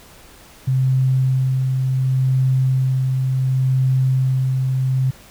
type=tone with tremolo; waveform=sine; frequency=130.81 Hz; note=C3; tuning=in tune; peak=-13 dBFS; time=0.67-5.11 s; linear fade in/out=10 ms; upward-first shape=sine; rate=0.69 Hz; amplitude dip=30%; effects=pink hiss -45 dBFS RMS until 5.3 s